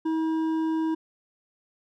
sine tone with hard clipping, 320.3 Hz, E4, 50 cents flat, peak -25 dBFS, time 0.05-0.95 s, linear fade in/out 10 ms, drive 7 dB, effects none

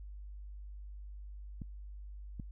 clicks, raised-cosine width 5 ms, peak -29 dBFS, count 2, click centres 1.618 / 2.398 s, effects noise-tail reverb RT60 0.1 s tail -26 dB re dry + added 50 Hz sine -44 dBFS peak until 2.51 s

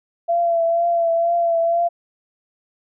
sine tone with vibrato, 677 Hz, E5, 46 cents sharp, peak -15 dBFS, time 0.28-1.89 s, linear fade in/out 20 ms, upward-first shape triangle, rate 2.1 Hz, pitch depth 34 cents each way, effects none

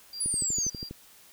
triangle tone with tremolo, 4752 Hz, D8, 20 cents sharp, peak -34 dBFS, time 0.13-0.89 s, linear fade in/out 2 ms, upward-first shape triangle, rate 4.7 Hz, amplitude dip 85%
sine exponential sweep, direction down, 10220 to 5920 Hz, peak -26 dBFS, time 0.2-0.7 s, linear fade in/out 10 ms
click train, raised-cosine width 3 ms, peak -25 dBFS, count 9, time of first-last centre 0.26-0.91 s, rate 12.3 Hz
effects white hiss -55 dBFS RMS until 1.32 s

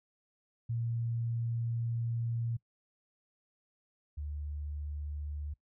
sine tone pair in turn, 116.54 / 73.76 Hz, A#2 / D2, 0 / +8 cents, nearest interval minor sixth, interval 792 cents, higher first, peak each -31 / -36 dBFS, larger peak first, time 0.69-2.57 / 4.17-5.54 s, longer first, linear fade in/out 10 ms, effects noise-tail reverb RT60 0.1 s tail -22 dB re dry

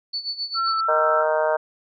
sine tone with tremolo, 4470 Hz, C#8, 14 cents sharp, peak -23 dBFS, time 0.13-0.81 s, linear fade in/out 10 ms, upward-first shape sine, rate 7.6 Hz, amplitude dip 80%
sine tone with vibrato, 1337 Hz, E6, 24 cents sharp, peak -20 dBFS, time 0.54-1.25 s, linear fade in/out 50 ms, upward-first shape sine, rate 3.1 Hz, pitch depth 17 cents each way
harmonic tone, 155.56 Hz, D#3, in tune, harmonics 3 / 4 / 5 / 6 / 7 / 8 / 9 / 10, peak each -27 / -20 / -31 / -26 / -34 / -33 / -33 / -31 dBFS, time 0.88-1.57 s, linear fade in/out 10 ms
effects none

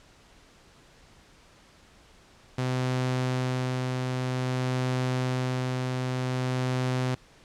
sawtooth tone with tremolo, 127.7 Hz, C3, 42 cents flat, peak -21 dBFS, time 2.58-7.15 s, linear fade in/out 5 ms, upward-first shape sine, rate 0.52 Hz, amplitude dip 25%, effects pink hiss -56 dBFS RMS until 7.44 s + low-pass 7000 Hz 12 dB/octave

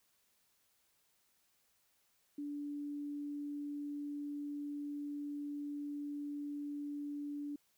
sine tone, 290 Hz, D4, 22 cents flat, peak -39 dBFS, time 2.38-7.56 s, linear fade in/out 5 ms, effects white hiss -75 dBFS RMS until 7.77 s

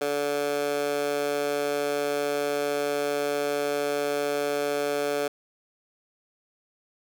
15% pulse tone with high-pass filter, 144.5 Hz, D3, 28 cents flat, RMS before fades -27 dBFS, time 0.01-5.28 s, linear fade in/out 5 ms, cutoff 480 Hz, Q 1.9, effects none

